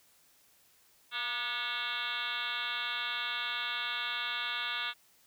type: tone with frequency modulation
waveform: sine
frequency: 2456 Hz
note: D#7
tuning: 23 cents flat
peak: -32 dBFS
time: 1.11-4.94 s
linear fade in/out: 50 ms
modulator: 251 Hz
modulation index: 5.4
effects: white hiss -65 dBFS RMS until 5.26 s